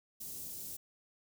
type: band-stop noise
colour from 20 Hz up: white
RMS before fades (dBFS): -44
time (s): 0.2-0.77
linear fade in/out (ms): 10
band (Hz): 360 to 6600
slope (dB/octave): 12
effects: none